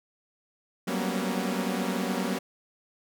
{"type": "tone cluster", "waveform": "sawtooth", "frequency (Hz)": [185.8, 195.5, 233.1, 246.8, 274.3], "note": ["F#3", "G3", "A#3", "B3", "C#4"], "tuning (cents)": [7, -4, 0, -1, -18], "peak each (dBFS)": [-28, -30, -29, -31, -32], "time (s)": [0.87, 2.39], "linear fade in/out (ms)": 10, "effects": []}